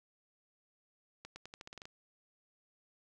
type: accelerating click train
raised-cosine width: 0.2 ms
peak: -30 dBFS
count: 10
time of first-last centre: 1.25-1.855 s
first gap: 110 ms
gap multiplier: 0.87
effects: none